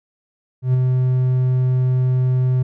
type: tone with ADSR envelope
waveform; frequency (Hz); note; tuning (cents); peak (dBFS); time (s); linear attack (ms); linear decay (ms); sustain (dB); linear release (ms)
triangle; 127.8; C3; -40; -9; 0.62-2.63; 120; 10; -3; 9
effects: none